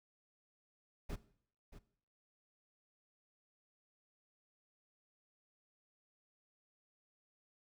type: noise with echo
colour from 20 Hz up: brown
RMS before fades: -40 dBFS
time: 1.09-1.16 s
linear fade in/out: 10 ms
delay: 630 ms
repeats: 1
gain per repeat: -13 dB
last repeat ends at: 1.79 s
effects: noise-tail reverb RT60 0.6 s tail -17 dB re dry